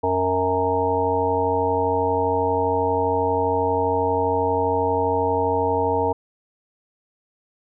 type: harmonic tone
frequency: 92.5 Hz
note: F#2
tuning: in tune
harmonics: 1 / 3 / 5 / 7 / 9 / 10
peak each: -29 / -29 / -22 / -27 / -26 / -24 dBFS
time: 0.03-6.13 s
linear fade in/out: 10 ms
effects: none